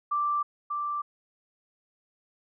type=tone pair in turn; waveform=sine; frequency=1174.7 / 1174.7 Hz; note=D6 / D6; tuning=0 / 0 cents; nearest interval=unison; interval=0 cents; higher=neither; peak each=-24 / -28 dBFS; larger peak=first; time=0.11-0.43 / 0.7-1.02 s; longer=neither; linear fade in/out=10 ms; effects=none